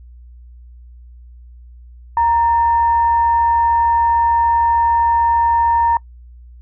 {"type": "tone with frequency modulation", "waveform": "sine", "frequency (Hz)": 932.3, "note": "A#5", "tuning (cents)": 0, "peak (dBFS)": -11, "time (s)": [2.17, 5.97], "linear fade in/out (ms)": 2, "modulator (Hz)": 859, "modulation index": 0.21, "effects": ["noise-tail reverb RT60 0.1 s tail -25 dB re dry", "added 60 Hz sine -37 dBFS peak until 6.61 s"]}